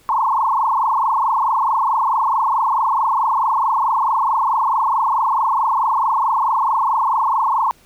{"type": "tone with frequency modulation", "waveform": "sine", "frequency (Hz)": 988, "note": "B5", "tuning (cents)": 0, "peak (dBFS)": -14, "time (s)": [0.09, 7.71], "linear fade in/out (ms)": 0, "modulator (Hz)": 24.6, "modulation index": 5.1, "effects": ["pink hiss -52 dBFS RMS until 7.85 s"]}